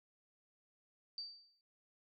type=tone with exponential decay; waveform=sine; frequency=4633 Hz; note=D8; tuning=24 cents flat; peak=-39 dBFS; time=1.18-1.61 s; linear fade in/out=1 ms; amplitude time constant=92 ms; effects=none